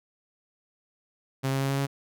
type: tone with pitch steps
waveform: sawtooth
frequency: 134.3 / 135.39 / 136.49 / 137.6 / 138.72 Hz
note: C3 / C#3 / C#3 / C#3 / C#3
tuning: +46 / -40 / -26 / -12 / +2 cents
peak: -21 dBFS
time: 1.43-1.87 s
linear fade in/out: 20 ms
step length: 88 ms
effects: none